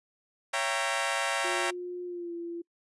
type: chord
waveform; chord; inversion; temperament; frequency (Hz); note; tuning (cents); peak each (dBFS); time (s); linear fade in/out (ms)
15% pulse; C# diminished seventh; none; equal with one note detuned; 554.4 / 671.6 / 784 / 932.3; C#5 / E5 / G5 / Bb5; 0 / +32 / 0 / 0; -27; 0.53-1.71; 10
type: tone with pitch glide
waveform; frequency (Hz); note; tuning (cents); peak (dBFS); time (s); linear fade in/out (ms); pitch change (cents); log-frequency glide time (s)
sine; 356.7 to 340.8; F4 to F4; +37 to -42; -34; 1.44-2.62; 10; -79; 2.05-2.33
effects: noise-tail reverb RT60 0.1 s tail -26 dB re dry + resampled to 24000 Hz